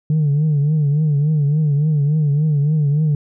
sine tone with vibrato, 149 Hz, D3, 25 cents sharp, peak -11 dBFS, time 0.1-3.15 s, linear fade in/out 2 ms, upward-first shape triangle, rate 3.5 Hz, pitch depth 110 cents each way, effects tanh soft clip ceiling -11 dBFS

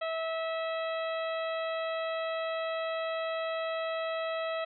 harmonic tone, 650 Hz, E5, 24 cents flat, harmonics 1 / 2 / 3 / 4 / 5 / 6, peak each -32 / -38 / -42 / -44 / -46 / -48 dBFS, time 0.01-4.65 s, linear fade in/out 10 ms, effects none

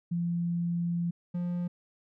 sine / triangle tone pair in turn, 171.7 / 175.71 Hz, F3 / F3, -29 / +11 cents, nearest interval unison, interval 40 cents, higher second, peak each -27 dBFS, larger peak neither, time 0.11-1.11 / 1.34-1.68 s, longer first, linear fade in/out 10 ms, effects none

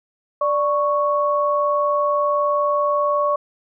sine tone pair together, 587.3 / 1108.7 Hz, D5 / C#6, 0 / 0 cents, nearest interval major seventh, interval 1100 cents, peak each -19 dBFS, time 0.41-3.36 s, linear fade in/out 5 ms, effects none

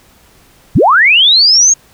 sine linear sweep, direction up, 51.7 to 6630 Hz, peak -4 dBFS, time 0.75-1.74 s, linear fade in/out 10 ms, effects pink hiss -46 dBFS RMS until 1.93 s

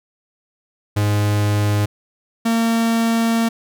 45% pulse tone pair in turn, 103.8 / 228.6 Hz, G#2 / A#3, 0 / -34 cents, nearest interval octave + major second, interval 1366 cents, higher second, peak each -15 dBFS, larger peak neither, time 0.96-1.86 / 2.45-3.49 s, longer second, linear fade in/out 10 ms, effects none

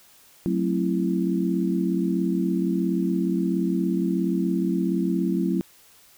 sine chord, F# half-diminished seventh, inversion none, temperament just, 185 / 222 / 266.4 / 333 Hz, F#3 / A3 / C4 / E4, 0 / +16 / +31 / +18 cents, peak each -24 / -29 / -28 / -26 dBFS, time 0.46-5.61 s, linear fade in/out 0 ms, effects white hiss -54 dBFS RMS until 6.17 s

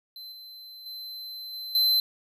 square tone with level steps, 4070 Hz, C8, 49 cents flat, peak -40 / -43 / -37 / -35 / -20 dBFS, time 0.16-2 s, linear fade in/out 2 ms, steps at 0.32 / 0.86 / 1.53 / 1.75 s, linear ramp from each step 2 ms, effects none

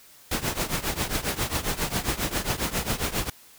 pink noise with tremolo, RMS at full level -24 dBFS, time 0.31-3.3 s, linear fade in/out 5 ms, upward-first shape triangle, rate 7.4 Hz, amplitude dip 90%, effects white hiss -52 dBFS RMS until 3.58 s

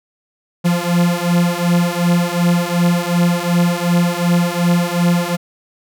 45% pulse beating tone pair, 172.5 / 175.2 Hz, F3 / F3, -21 / +6 cents, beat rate 2.7 Hz, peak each -16 dBFS, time 0.64-5.37 s, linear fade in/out 20 ms, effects none

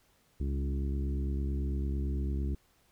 harmonic tone with a mistuned harmonic, 68.9 Hz, C#2, 10 cents flat, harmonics 1 / 2 / 3 / 4 / 5 / 6, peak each -30 / -40 / -41 / -43 / -44 / -51 dBFS, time 0.4-2.55 s, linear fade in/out 5 ms, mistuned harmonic 3, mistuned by -17 cents, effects pink hiss -68 dBFS RMS until 2.91 s

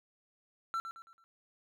triangle tone with echo, 1344 Hz, E6, 33 cents sharp, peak -30 dBFS, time 0.74-0.8 s, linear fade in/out 0 ms, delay 110 ms, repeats 4, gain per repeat -8 dB, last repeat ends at 1.24 s, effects none

